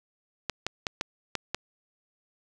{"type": "clicks", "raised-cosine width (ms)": 0.2, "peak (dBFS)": -11, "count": 6, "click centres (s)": [0.497, 0.666, 0.868, 1.011, 1.353, 1.546], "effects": []}